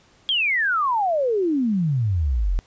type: exponential sweep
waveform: sine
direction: down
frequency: 3322 to 38.89 Hz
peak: -18 dBFS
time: 0.29-2.59 s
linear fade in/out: 0 ms
effects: pink hiss -56 dBFS RMS until 2.66 s + resampled to 16000 Hz